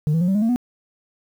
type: tone with pitch steps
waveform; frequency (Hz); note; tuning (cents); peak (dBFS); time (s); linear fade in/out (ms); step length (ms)
sine; 151.1 / 163.83 / 177.63 / 192.59 / 208.8 / 226.4 / 245.5; D3 / E3 / F3 / G3 / G#3 / A3 / B3; +50 / -10 / +30 / -30 / +10 / +50 / -10; -13; 0.07-0.56; 0; 70
effects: tanh soft clip ceiling -15 dBFS + 8-bit